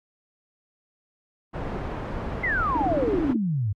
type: low-pass noise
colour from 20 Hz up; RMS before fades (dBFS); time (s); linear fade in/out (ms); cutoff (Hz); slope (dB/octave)
pink; -31; 1.53-3.34; 20; 1200; 12
type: exponential sweep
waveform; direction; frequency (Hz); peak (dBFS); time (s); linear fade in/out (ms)
sine; down; 2118 to 94.5; -22; 2.43-3.73; 10
type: tone bursts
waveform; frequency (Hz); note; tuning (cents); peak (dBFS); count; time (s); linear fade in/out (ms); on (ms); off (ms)
sine; 299.8; D4; +36; -21; 12; 2.75-3.365; 5; 21; 33
effects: AAC 64 kbps